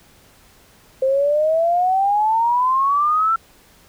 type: exponential sweep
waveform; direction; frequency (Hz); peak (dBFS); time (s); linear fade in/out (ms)
sine; up; 521 to 1353; -14; 1.02-3.36; 5
effects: pink hiss -51 dBFS RMS until 3.88 s